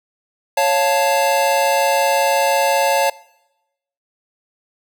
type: chord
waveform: square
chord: Db augmented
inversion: none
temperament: equal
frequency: 554.4 / 698.5 / 880 Hz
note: Db5 / F5 / A5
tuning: 0 / 0 / 0 cents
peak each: -18 / -21 / -18 dBFS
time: 0.57-3.1 s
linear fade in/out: 5 ms
effects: noise-tail reverb RT60 0.9 s tail -22 dB re dry